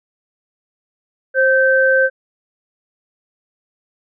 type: tone pair together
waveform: sine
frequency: 528.8 / 1551 Hz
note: C5 / G6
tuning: +18 / -19 cents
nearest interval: octave + perfect fifth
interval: 1863 cents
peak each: -13 dBFS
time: 1.34-2.1 s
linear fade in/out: 50 ms
effects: none